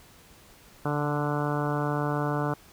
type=harmonic tone with a mistuned harmonic; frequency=147.1 Hz; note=D3; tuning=3 cents sharp; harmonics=1 / 2 / 3 / 4 / 5 / 6 / 7 / 8 / 9 / 10; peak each=-29 / -32 / -34 / -35 / -36 / -37 / -37 / -38 / -39 / -39 dBFS; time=0.85-2.54 s; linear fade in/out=5 ms; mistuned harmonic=1; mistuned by=-20 cents; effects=pink hiss -54 dBFS RMS until 2.72 s